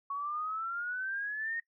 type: exponential sweep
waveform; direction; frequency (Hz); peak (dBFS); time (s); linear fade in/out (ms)
sine; up; 1108.7 to 1864.7; -33; 0.1-1.6; 5
effects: noise-tail reverb RT60 0.1 s tail -19 dB re dry